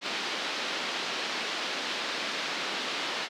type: band-pass noise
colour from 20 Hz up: white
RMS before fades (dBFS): -33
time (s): 0.01-3.29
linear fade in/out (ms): 50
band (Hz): 210 to 4400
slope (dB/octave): 24
effects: none